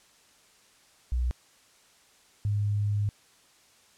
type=tone pair in turn; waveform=sine; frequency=61.3 / 103.09 Hz; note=B1 / G#2; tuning=-12 / -12 cents; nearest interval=major sixth; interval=900 cents; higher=second; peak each=-24 dBFS; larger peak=neither; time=1.12-1.31 / 2.45-3.09 s; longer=second; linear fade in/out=0 ms; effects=white hiss -60 dBFS RMS until 3.97 s + low-pass 9000 Hz 12 dB/octave